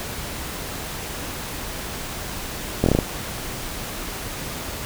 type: slowing click train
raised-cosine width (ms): 2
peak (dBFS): -3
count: 6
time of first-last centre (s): 2.84-2.988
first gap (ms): 22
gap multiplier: 1.15
effects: pink hiss -31 dBFS RMS until 4.85 s